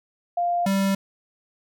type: tone pair in turn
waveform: sine / square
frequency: 698.5 / 195.22 Hz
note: F5 / G3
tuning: 0 / -7 cents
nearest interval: octave + minor seventh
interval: 2207 cents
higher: first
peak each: -20 dBFS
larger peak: neither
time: 0.37-0.66 / 0.66-0.95 s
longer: neither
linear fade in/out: 5 ms
effects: none